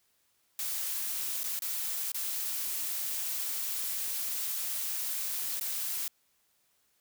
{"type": "noise with dropouts", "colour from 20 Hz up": "blue", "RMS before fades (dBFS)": -34, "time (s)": [0.59, 6.08], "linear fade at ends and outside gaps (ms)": 2, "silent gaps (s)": [[1.434, 1.44], [1.592, 1.62], [2.119, 2.144], [5.597, 5.61]], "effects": ["white hiss -72 dBFS RMS until 7 s"]}